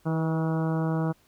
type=harmonic tone with a mistuned harmonic; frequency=160.7 Hz; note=E3; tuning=44 cents flat; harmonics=1 / 2 / 3 / 4 / 5 / 6 / 7 / 8 / 9; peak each=-25 / -31 / -35 / -37 / -39 / -41 / -42 / -43 / -44 dBFS; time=0.05-1.13 s; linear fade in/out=20 ms; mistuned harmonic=3; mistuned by=+17 cents; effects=pink hiss -63 dBFS RMS until 1.27 s